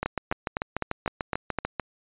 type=two click trains; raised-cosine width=0.5 ms; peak=-11 / -12 dBFS; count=7 / 13; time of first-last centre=0.06-1.587 / 0.03-1.797 s; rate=3.93 / 6.79 Hz; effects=resampled to 8000 Hz